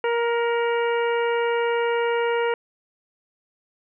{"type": "harmonic tone with a mistuned harmonic", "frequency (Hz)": 470, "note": "A#4", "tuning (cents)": 14, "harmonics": [1, 2, 3, 4, 5, 6], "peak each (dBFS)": [-21, -27, -31, -33, -35, -37], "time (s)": [0.04, 2.54], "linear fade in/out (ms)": 2, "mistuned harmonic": 5, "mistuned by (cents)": -36, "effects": []}